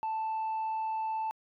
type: tone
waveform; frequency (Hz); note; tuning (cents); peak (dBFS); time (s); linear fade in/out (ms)
sine; 881; A5; +2; -28; 0.03-1.31; 0
effects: tanh soft clip ceiling -29 dBFS